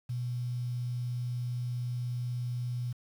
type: tone with quantisation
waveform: sine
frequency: 122.6 Hz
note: B2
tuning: 12 cents flat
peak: -31 dBFS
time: 0.09-2.93 s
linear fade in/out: 10 ms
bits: 9
effects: none